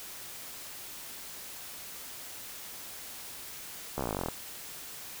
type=slowing click train; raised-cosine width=1 ms; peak=-18 dBFS; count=17; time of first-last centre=3.98-4.286 s; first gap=14 ms; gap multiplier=1.04; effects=white hiss -44 dBFS RMS until 5.2 s